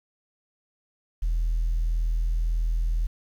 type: tone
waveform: sine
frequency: 40.89 Hz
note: E1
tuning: 13 cents flat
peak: -20 dBFS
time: 1.22-3.07 s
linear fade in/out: 10 ms
effects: tanh soft clip ceiling -19 dBFS + 9-bit